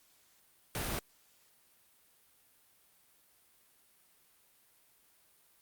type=noise; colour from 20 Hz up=pink; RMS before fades=-36 dBFS; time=0.75-0.99 s; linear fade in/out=0 ms; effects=white hiss -67 dBFS RMS until 5.61 s + Opus 48 kbps